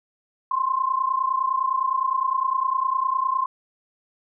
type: tone pair together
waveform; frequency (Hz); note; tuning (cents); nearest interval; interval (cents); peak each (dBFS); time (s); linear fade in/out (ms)
sine; 1038 / 1067.8; C6 / C6; -14 / +35; unison; 49; -23; 0.51-3.46; 5
effects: none